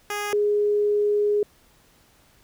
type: tone pair in turn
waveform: 10% pulse / sine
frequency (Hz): 413 / 414.7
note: G#4 / G#4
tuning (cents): -10 / -3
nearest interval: unison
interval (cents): 7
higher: second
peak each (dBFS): -18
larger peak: neither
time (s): 0.1-0.33 / 0.33-1.43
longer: second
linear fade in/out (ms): 2
effects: pink hiss -58 dBFS RMS until 2.43 s